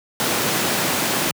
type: high-pass noise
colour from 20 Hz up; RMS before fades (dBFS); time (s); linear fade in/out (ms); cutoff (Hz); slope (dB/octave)
pink; -21; 0.2-1.31; 0; 170; 12
effects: high-pass 100 Hz 12 dB/octave